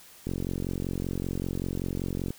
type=click train; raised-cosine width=3 ms; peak=-18 dBFS; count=93; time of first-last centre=0.27-2.305 s; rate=45.2 Hz; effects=white hiss -52 dBFS RMS until 2.38 s